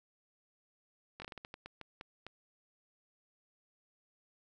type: slowing click train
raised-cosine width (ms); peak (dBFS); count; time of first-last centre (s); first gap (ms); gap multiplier
0.3; -29; 12; 1.2-2.266; 20; 1.29
effects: none